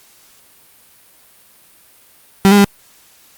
35% pulse tone with pitch steps, 195 / 203.9 / 200.5 Hz, G3 / G#3 / G3, -9 / -32 / +39 cents, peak -4 dBFS, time 2.45-2.645 s, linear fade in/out 0 ms, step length 65 ms, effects white hiss -48 dBFS RMS until 3.37 s + Opus 48 kbps

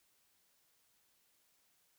silence, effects white hiss -74 dBFS RMS until 1.98 s

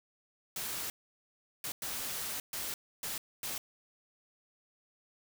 white noise bursts at uneven times, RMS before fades -38 dBFS, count 6, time 0.56-0.9 / 1.64-1.72 / 1.82-2.4 / 2.53-2.74 / 3.03-3.18 / 3.43-3.58 s, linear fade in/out 2 ms, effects none

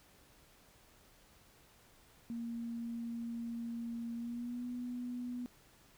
sine tone with pitch glide, 233.1 to 245.4 Hz, A#3 to B3, 0 to -11 cents, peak -38 dBFS, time 2.3-5.46 s, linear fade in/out 0 ms, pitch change +89 cents, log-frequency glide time 4.14-4.65 s, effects pink hiss -64 dBFS RMS until 5.97 s

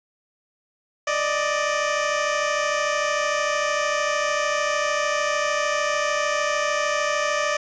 15% pulse tone pair together, 587.3 / 620.6 Hz, D5 / D#5, 0 / -5 cents, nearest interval minor second, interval 95 cents, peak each -16 / -20 dBFS, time 1.07-7.57 s, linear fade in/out 5 ms, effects resampled to 16000 Hz + 7-bit

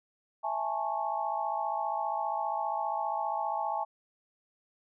sine chord, A major seventh, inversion second, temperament just, 660 / 825 / 880 / 1100 Hz, E5 / G#5 / A5 / C#6, +2 / -12 / 0 / -14 cents, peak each -37 / -33 / -34 / -38 dBFS, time 0.43-3.85 s, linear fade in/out 20 ms, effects none

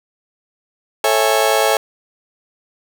35% pulse chord, A major seventh, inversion none, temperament just, 440 / 550 / 660 / 825 Hz, A4 / C#5 / E5 / G#5, 0 / -14 / +2 / -12 cents, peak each -17 dBFS, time 1.04-1.77 s, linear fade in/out 2 ms, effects none

